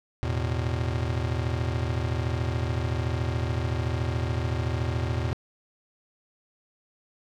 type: chord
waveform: square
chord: E suspended fourth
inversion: none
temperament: just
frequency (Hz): 82.41 / 109.88 / 123.61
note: E2 / A2 / B2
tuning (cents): 0 / -2 / +2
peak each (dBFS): -30 / -31 / -31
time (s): 0.23-5.33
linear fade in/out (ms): 0
effects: low-pass 5000 Hz 12 dB/octave + 10-bit